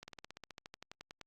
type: slowing click train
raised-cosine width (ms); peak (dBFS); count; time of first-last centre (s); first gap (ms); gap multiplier
0.2; -30; 17; 0.03-1.213; 50; 1.05
effects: Opus 48 kbps